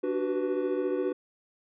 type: chord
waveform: triangle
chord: G major seventh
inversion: second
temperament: equal with one note detuned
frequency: 293.7 / 370 / 384.4 / 493.9 Hz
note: D4 / F#4 / G4 / B4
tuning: 0 / 0 / -34 / 0 cents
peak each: -31 / -28 / -33 / -30 dBFS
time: 0.03-1.13 s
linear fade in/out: 10 ms
effects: resampled to 8000 Hz